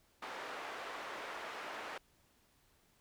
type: band-pass noise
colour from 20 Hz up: white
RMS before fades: -45 dBFS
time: 0.22-1.98 s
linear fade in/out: 5 ms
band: 420 to 1600 Hz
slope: 12 dB/octave
effects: pink hiss -71 dBFS RMS until 3 s